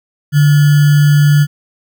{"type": "tone with sample-and-hold", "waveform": "sine", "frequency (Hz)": 146.83, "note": "D3", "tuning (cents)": 0, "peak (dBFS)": -5, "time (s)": [0.32, 1.47], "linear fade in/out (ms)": 50, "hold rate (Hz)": 1575, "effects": []}